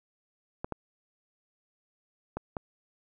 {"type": "clicks", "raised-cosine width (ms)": 1, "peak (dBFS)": -19, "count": 4, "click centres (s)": [0.645, 0.723, 2.37, 2.568], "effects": []}